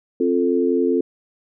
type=chord; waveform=sine; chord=F major; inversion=second; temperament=equal with one note detuned; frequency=264.5 / 349.2 / 440 Hz; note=C4 / F4 / A4; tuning=+19 / 0 / 0 cents; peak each=-20 dBFS; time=0.2-1.01 s; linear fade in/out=5 ms; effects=none